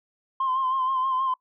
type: tone with vibrato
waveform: sine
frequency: 1046.5 Hz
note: C6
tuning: in tune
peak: -21 dBFS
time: 0.4-1.34 s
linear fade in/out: 5 ms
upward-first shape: sine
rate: 6.3 Hz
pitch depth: 44 cents each way
effects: noise-tail reverb RT60 0.1 s tail -22 dB re dry + tanh soft clip ceiling -18 dBFS